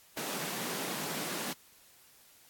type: high-pass noise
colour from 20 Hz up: pink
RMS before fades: -37 dBFS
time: 0.17-1.53 s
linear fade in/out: 2 ms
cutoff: 150 Hz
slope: 48 dB/octave
effects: white hiss -60 dBFS RMS until 2.49 s + AAC 64 kbps